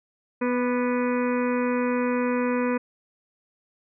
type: harmonic tone with a mistuned harmonic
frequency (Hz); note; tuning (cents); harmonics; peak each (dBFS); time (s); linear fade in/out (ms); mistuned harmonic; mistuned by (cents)
246.9; B3; 0; 1 / 2 / 4 / 5 / 6 / 7 / 8 / 9 / 10; -24 / -26 / -32 / -38 / -37 / -41 / -39 / -44 / -39; 0.41-2.78; 10; 5; -34
effects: none